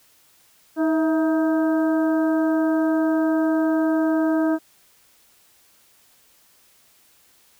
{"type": "harmonic tone with a mistuned harmonic", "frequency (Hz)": 315.9, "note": "D#4", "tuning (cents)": 26, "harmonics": [1, 2, 3, 4, 5], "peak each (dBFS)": [-18, -25, -33, -35, -34], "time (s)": [0.76, 4.59], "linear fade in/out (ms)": 50, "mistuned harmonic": 2, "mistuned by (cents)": 49, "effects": ["white hiss -57 dBFS RMS until 7.59 s"]}